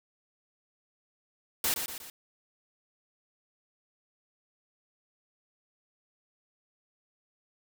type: noise with echo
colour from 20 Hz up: white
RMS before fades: -28 dBFS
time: 1.64-1.74 s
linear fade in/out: 2 ms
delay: 120 ms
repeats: 3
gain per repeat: -6 dB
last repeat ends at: 2.1 s
effects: none